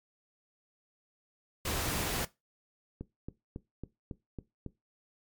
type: noise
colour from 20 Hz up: pink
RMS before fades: -33 dBFS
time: 1.65-2.25 s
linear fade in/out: 5 ms
type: click train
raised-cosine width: 3 ms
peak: -26 dBFS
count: 7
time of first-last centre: 3.01-4.663 s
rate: 3.63 Hz
effects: noise-tail reverb RT60 0.2 s tail -18 dB re dry + MP3 96 kbps